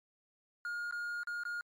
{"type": "tone with dropouts", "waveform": "triangle", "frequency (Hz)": 1424, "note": "F6", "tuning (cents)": 33, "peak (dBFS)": -34, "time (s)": [0.65, 1.61], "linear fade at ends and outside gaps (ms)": 1, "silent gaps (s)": [[0.911, 0.924], [1.233, 1.272], [1.435, 1.452]], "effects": ["MP3 64 kbps"]}